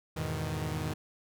sawtooth chord, E major seventh, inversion none, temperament equal, 82.41 / 103.83 / 123.47 / 155.56 Hz, E2 / G#2 / B2 / D#3, 0 / 0 / 0 / 0 cents, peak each -34 / -36 / -35 / -31 dBFS, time 0.16-0.94 s, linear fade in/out 10 ms, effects none

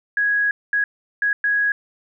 sine tone bursts at uneven times, 1661.2 Hz, G#6, in tune, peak -16 dBFS, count 4, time 0.17-0.51 / 0.73-0.84 / 1.22-1.33 / 1.44-1.72 s, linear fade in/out 2 ms, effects none

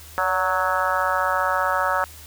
harmonic tone with a mistuned harmonic, 185 Hz, F#3, in tune, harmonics 3 / 4 / 5 / 6 / 7 / 8 / 9, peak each -27 / -28 / -26 / -28 / -24 / -28 / -29 dBFS, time 0.18-2.04 s, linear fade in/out 0 ms, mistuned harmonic 3, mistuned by +38 cents, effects added 77 Hz sine -44 dBFS peak until 2.26 s + white hiss -44 dBFS RMS until 2.26 s

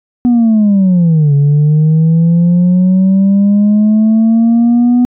sine linear two-way sweep, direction down then up, 246.9 to 141 to 246.9 Hz, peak -3 dBFS, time 0.25-5.05 s, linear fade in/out 0 ms, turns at 1.34 s, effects tanh soft clip ceiling -4 dBFS

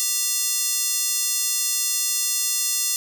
square tone with high-pass filter, 393 Hz, G4, 4 cents sharp, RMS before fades -23 dBFS, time 0-2.96 s, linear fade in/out 0 ms, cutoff 6400 Hz, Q 1.3, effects none

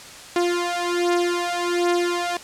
sawtooth beating tone pair, 349.2 / 350.5 Hz, F4 / F4, 0 / +6 cents, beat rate 1.3 Hz, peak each -19 dBFS, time 0.36-2.37 s, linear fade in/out 2 ms, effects white hiss -40 dBFS RMS until 2.43 s + low-pass 8000 Hz 12 dB/octave

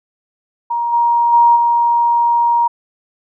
sine tone with level steps, 943 Hz, A#5, 20 cents sharp, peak -15 / -10 / -6 / -10 dBFS, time 0.7-2.68 s, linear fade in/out 10 ms, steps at 0.92 / 1.32 / 1.55 s, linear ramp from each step 20 ms, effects none

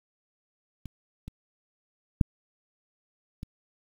clicks, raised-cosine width 5 ms, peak -27 / -26 / -7 / -24 dBFS, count 4, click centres 0.857 / 1.28 / 2.212 / 3.431 s, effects 8-bit

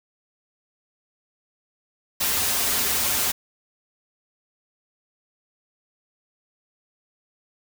white noise with comb filter, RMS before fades -23 dBFS, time 2.2-3.32 s, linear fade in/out 10 ms, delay 6.1 ms, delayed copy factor -0.65, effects none

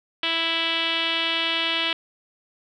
5% pulse tone with low-pass filter, 330 Hz, E4, 2 cents sharp, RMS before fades -24 dBFS, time 0.23-1.93 s, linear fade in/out 2 ms, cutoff 3200 Hz, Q 4, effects none

